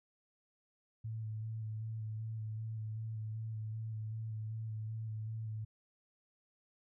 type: tone with vibrato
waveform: sine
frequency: 110 Hz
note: A2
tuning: in tune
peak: -38 dBFS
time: 1.04-5.65 s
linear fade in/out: 10 ms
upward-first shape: square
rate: 2.6 Hz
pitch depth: 19 cents each way
effects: none